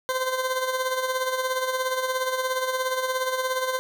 20% pulse tone with tremolo, 516 Hz, C5, 24 cents flat, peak -17 dBFS, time 0.09-3.79 s, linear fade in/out 0 ms, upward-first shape sine, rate 17 Hz, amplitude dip 55%, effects none

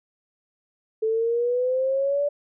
sine exponential sweep, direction up, 436.5 to 583 Hz, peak -20 dBFS, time 1.02-2.29 s, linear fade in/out 10 ms, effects none

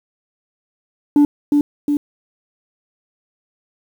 sine tone with echo, 291.3 Hz, D4, 14 cents flat, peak -5 dBFS, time 1.16-1.25 s, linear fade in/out 2 ms, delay 360 ms, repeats 2, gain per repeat -4 dB, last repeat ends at 1.97 s, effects tanh soft clip ceiling -7 dBFS + 7-bit

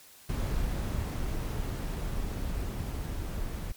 brown noise with level ramp, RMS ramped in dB -30 to -35 dBFS, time 0.29-3.72 s, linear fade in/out 5 ms, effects white hiss -54 dBFS RMS until 3.76 s + MP3 96 kbps

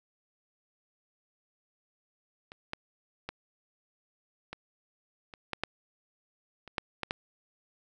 clicks, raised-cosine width 0.3 ms, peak -29 / -18 / -20 / -23 / -29 / -16 / -13 / -30 / -13 / -16 / -14 dBFS, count 11, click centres 2.519 / 2.734 / 3.29 / 4.53 / 5.338 / 5.533 / 5.636 / 6.677 / 6.782 / 7.033 / 7.109 s, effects none

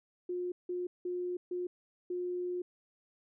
sine tone bursts at uneven times, 357.6 Hz, F4, 41 cents sharp, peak -33 dBFS, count 5, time 0.29-0.52 / 0.69-0.87 / 1.05-1.37 / 1.51-1.67 / 2.1-2.62 s, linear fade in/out 5 ms, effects none

